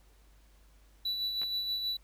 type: tone with tremolo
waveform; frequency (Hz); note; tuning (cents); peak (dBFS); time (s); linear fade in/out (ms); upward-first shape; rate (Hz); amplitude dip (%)
triangle; 3951; B7; 0; -28; 1.05-1.97; 5; sine; 6.3; 40
type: clicks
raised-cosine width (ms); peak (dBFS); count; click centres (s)
0.3; -28; 2; 1.417 / 1.433
effects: added 50 Hz sine -58 dBFS peak until 2.03 s + pink hiss -67 dBFS RMS until 2.03 s